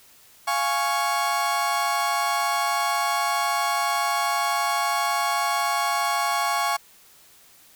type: chord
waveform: 35% pulse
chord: Db major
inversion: first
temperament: equal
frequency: 698.5 / 830.6 / 1108.7 Hz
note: F5 / Ab5 / Db6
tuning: 0 / 0 / 0 cents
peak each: -26 / -25 / -23 dBFS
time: 0.47-6.77 s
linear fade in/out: 10 ms
effects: white hiss -53 dBFS RMS until 7.75 s